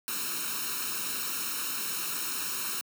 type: noise with comb filter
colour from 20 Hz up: white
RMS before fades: -33 dBFS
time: 0.08-2.81 s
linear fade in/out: 0 ms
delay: 0.74 ms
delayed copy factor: +0.85
effects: high-pass 200 Hz 12 dB/octave